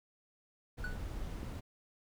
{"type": "noise", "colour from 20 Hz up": "brown", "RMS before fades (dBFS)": -41, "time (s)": [0.77, 1.61], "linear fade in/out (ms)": 20}
{"type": "tone with exponential decay", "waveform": "triangle", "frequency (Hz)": 1480, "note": "F#6", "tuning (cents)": 0, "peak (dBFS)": -34, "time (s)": [0.84, 1.03], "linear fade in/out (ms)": 2, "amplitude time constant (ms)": 40}
{"type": "click", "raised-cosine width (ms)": 3, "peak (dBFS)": -29, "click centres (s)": 1.431}
{"effects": []}